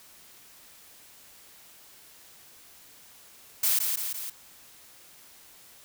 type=noise with echo; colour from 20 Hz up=blue; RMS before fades=-24 dBFS; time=3.63-3.79 s; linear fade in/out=5 ms; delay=170 ms; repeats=3; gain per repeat=-4 dB; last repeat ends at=4.3 s; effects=white hiss -53 dBFS RMS until 5.84 s